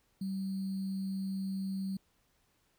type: tone with sample-and-hold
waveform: sine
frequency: 192.2 Hz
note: G3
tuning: 34 cents flat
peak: -33 dBFS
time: 0.21-1.97 s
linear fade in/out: 5 ms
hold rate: 4410 Hz
effects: pink hiss -73 dBFS RMS until 2.78 s